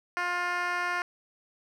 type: tone with band-pass filter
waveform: 10% pulse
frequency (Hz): 353.8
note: F4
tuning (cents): +23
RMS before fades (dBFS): -30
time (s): 0.17-1.02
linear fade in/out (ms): 0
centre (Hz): 1500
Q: 1
effects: none